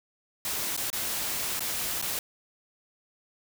white noise with dropouts, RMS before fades -31 dBFS, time 0.45-2.19 s, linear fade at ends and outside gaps 2 ms, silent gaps 0.766-0.775 / 0.902-0.929 / 1.595-1.605 / 2.016-2.024 s, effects none

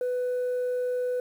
sine tone, 497.5 Hz, B4, 13 cents sharp, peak -23 dBFS, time 0.01-1.2 s, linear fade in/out 2 ms, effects tanh soft clip ceiling -24 dBFS + 9-bit

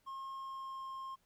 triangle tone with pitch glide, 1074 to 1064.7 Hz, C6 to C6, +45 to +30 cents, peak -40 dBFS, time 0.06-1.16 s, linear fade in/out 20 ms, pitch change -15 cents, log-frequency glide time 0.35-0.87 s, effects pink hiss -75 dBFS RMS until 1.25 s

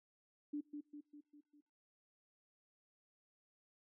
sine tone with echo, 293.7 Hz, D4, in tune, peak -38 dBFS, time 0.53-0.61 s, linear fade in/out 10 ms, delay 200 ms, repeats 5, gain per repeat -5 dB, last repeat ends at 1.61 s, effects noise-tail reverb RT60 0.4 s tail -23 dB re dry

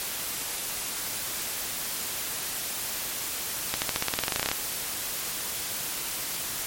accelerating click train, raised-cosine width 0.2 ms, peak -7 dBFS, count 17, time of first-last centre 3.74-4.515 s, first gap 79 ms, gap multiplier 0.93, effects white hiss -32 dBFS RMS until 6.66 s + MP3 64 kbps

